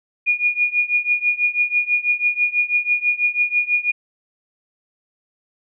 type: tone with tremolo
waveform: sine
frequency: 2441 Hz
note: D#7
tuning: 34 cents flat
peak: -12 dBFS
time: 0.26-3.92 s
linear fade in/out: 20 ms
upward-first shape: triangle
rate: 6.1 Hz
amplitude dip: 95%
effects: none